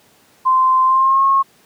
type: tone with pitch glide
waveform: sine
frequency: 1039 to 1086.9 Hz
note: C6 to C#6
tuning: -12 to -34 cents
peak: -10 dBFS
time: 0.45-1.43 s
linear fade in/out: 20 ms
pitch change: +78 cents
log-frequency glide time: 0.84-1.24 s
effects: pink hiss -52 dBFS RMS until 1.65 s + high-pass 150 Hz 12 dB/octave